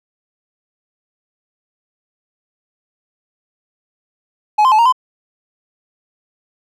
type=tone with pitch steps; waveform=triangle; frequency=846 / 1040 / 862 / 932 / 1021 Hz; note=G#5 / C6 / A5 / A#5 / C6; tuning=+32 / -11 / -36 / -1 / -43 cents; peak=-6 dBFS; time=4.58-4.925 s; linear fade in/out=10 ms; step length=69 ms; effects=none